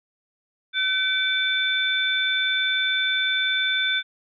sine tone cluster, 1524 / 2303 / 3530 Hz, G6 / D7 / A7, -49 / -34 / +5 cents, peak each -24 / -28 / -23 dBFS, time 0.73-4.03 s, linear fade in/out 50 ms, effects none

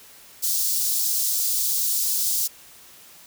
white high-pass noise, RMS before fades -23 dBFS, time 0.42-2.48 s, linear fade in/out 20 ms, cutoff 4500 Hz, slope 24 dB/octave, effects white hiss -48 dBFS RMS until 3.26 s

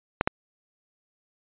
clicks, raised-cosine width 0.5 ms, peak -6 dBFS, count 2, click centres 0.211 / 0.275 s, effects resampled to 8000 Hz

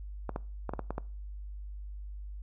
clicks, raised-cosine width 1 ms, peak -20 dBFS, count 7, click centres 0.293 / 0.361 / 0.693 / 0.736 / 0.793 / 0.906 / 0.981 s, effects noise-tail reverb RT60 0.4 s tail -22 dB re dry + added 50 Hz sine -39 dBFS peak until 2.42 s

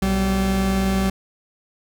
40% pulse tone pair together, 60.67 / 192.6 Hz, B1 / G3, -30 / -30 cents, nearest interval octave + minor sixth, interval 2000 cents, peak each -23 / -18 dBFS, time 0.02-1.1 s, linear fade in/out 5 ms, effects none

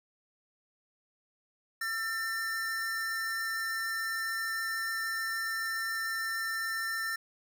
square tone pair together, 1349 / 1796.6 Hz, E6 / A6, +40 / +36 cents, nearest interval perfect fourth, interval 496 cents, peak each -40 / -33 dBFS, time 1.81-7.16 s, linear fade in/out 5 ms, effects none

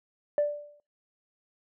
sine tone with exponential decay, 587.3 Hz, D5, in tune, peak -18 dBFS, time 0.38-0.8 s, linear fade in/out 1 ms, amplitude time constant 90 ms, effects noise-tail reverb RT60 0.3 s tail -24 dB re dry + tanh soft clip ceiling -18 dBFS

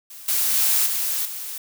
blue noise with level steps, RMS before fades -40 / -21 / -19 / -24 / -32 dBFS, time 0.1-1.58 s, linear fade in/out 5 ms, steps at 0.28 / 0.54 / 0.86 / 1.25 s, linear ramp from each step 5 ms, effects none

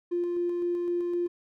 triangle tone with tremolo, 349.2 Hz, F4, in tune, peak -21 dBFS, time 0.11-1.28 s, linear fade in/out 20 ms, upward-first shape square, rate 3.9 Hz, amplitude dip 30%, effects tanh soft clip ceiling -23 dBFS

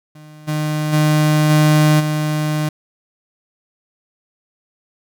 35% pulse tone with level steps, 152.6 Hz, D#3, 33 cents flat, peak -36 / -16 / -10 / -8 / -15 dBFS, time 0.15-2.69 s, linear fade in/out 5 ms, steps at 0.47 / 0.92 / 1.49 / 1.99 s, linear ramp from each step 20 ms, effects none

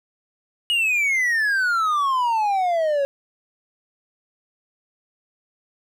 triangle exponential sweep, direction down, 2908 to 547 Hz, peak -16 dBFS, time 0.7-3.05 s, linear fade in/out 0 ms, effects none

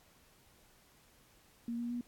sine tone with pitch steps, 234.4 / 237.9 / 241.5 Hz, A#3 / A#3 / B3, +10 / +35 / -39 cents, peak -35 dBFS, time 1.68-2.01 s, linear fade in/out 2 ms, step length 110 ms, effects pink hiss -65 dBFS RMS until 2.07 s + AAC 64 kbps

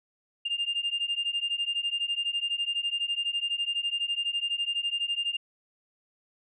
sine beating tone pair, 2800 / 2812 Hz, F7 / F7, +4 / +11 cents, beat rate 12 Hz, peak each -29 / -29 dBFS, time 0.45-5.37 s, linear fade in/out 10 ms, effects tanh soft clip ceiling -22 dBFS

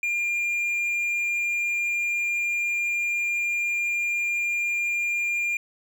triangle tone with hard clipping, 2402 Hz, D7, 38 cents sharp, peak -24 dBFS, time 0.03-5.57 s, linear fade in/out 2 ms, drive 6 dB, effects none

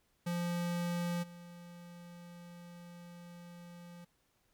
square tone with level steps, 173.6 Hz, F3, 10 cents flat, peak -34 / -50 dBFS, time 0.26-4.05 s, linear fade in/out 10 ms, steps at 1.22 s, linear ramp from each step 20 ms, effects pink hiss -75 dBFS RMS until 4.53 s

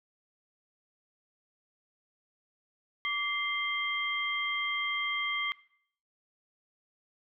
sine tone cluster, 1159 / 2090 / 3197 Hz, D6 / C7 / G7, -23 / -2 / +33 cents, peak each -36 / -31 / -35 dBFS, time 3.05-5.52 s, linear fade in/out 0 ms, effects noise-tail reverb RT60 0.6 s tail -20 dB re dry

